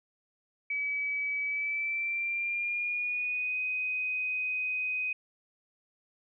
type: tone with pitch glide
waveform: sine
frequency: 2285 to 2506 Hz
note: D7 to D#7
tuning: -48 to +12 cents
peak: -29 dBFS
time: 0.7-5.13 s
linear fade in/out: 5 ms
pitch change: +160 cents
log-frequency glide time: 1.46-3.59 s
effects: none